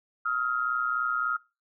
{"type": "tone pair together", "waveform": "sine", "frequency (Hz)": [1273.4, 1396.9], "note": ["D#6", "F6"], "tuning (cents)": [40, 0], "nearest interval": "major second", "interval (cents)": 160, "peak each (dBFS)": -28, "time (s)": [0.25, 1.37], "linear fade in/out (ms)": 10, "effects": ["noise-tail reverb RT60 0.3 s tail -23 dB re dry"]}